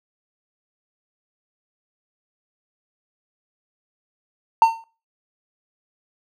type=tone with exponential decay; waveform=triangle; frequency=907 Hz; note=A#5; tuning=48 cents flat; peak=-3 dBFS; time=4.62-4.84 s; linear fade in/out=1 ms; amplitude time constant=46 ms; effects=noise-tail reverb RT60 0.3 s tail -17 dB re dry + tanh soft clip ceiling -3 dBFS